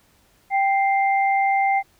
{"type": "tone pair together", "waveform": "sine", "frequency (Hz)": [784, 2093], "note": ["G5", "C7"], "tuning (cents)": [0, 0], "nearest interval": "octave + perfect fourth", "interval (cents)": 1700, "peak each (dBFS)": [-17, -24], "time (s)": [0.5, 1.83], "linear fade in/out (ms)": 50, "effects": ["pink hiss -59 dBFS RMS until 1.99 s"]}